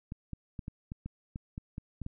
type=clicks; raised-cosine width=5 ms; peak=-26 dBFS; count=11; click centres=0.121 / 0.333 / 0.592 / 0.681 / 0.919 / 1.06 / 1.359 / 1.579 / 1.781 / 2.017 / 2.064 s; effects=none